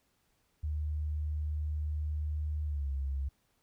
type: tone with pitch glide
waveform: sine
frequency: 75.7 to 68.22 Hz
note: D#2 to C#2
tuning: -47 to -27 cents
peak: -31 dBFS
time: 0.63-3.29 s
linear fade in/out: 10 ms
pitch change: -180 cents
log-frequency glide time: 2.65-2.91 s
effects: pink hiss -74 dBFS RMS until 3.62 s